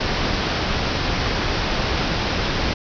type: low-pass noise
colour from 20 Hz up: pink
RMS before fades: -22 dBFS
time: 0-2.74 s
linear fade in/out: 10 ms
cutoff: 5600 Hz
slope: 96 dB/octave
effects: none